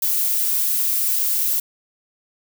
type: noise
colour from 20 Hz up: violet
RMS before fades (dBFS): -20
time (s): 0.02-1.6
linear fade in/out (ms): 5
effects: none